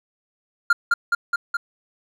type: tone with echo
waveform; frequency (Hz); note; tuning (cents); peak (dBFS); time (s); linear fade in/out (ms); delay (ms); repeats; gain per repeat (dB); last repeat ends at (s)
triangle; 1400; F6; +4; -10; 0.7-0.73; 5; 210; 4; -2; 1.57
effects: none